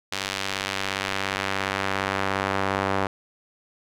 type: tone with band-pass filter sweep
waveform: sawtooth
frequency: 97.2 Hz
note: G2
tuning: 14 cents flat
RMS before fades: -27 dBFS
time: 0.12-3.07 s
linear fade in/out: 5 ms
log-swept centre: 3800 to 1000 Hz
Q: 0.81
effects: none